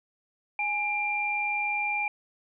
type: tone pair together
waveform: sine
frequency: 830.6 / 2378 Hz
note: G#5 / D7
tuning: 0 / +21 cents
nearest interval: octave + tritone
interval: 1821 cents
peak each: -31 / -27 dBFS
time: 0.59-2.08 s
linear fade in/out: 2 ms
effects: none